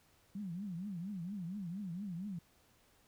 sine tone with vibrato, 186.4 Hz, F#3, 13 cents sharp, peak -39 dBFS, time 0.35-2.39 s, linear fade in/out 5 ms, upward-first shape triangle, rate 4.3 Hz, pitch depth 250 cents each way, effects pink hiss -69 dBFS RMS until 3.07 s

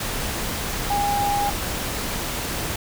sine tone in noise, 813 Hz, G#5, 37 cents flat, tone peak -20 dBFS, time 0.9-1.5 s, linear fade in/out 5 ms, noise pink, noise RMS -27 dBFS, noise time 0-2.76 s, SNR +4 dB, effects none

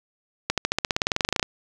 accelerating click train, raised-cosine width 0.2 ms, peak -4 dBFS, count 19, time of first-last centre 0.5-1.428 s, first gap 77 ms, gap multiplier 0.95, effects none

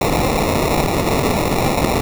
white noise with sample-and-hold, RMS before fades -17 dBFS, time 0.01-2.01 s, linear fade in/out 5 ms, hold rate 1575 Hz, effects none

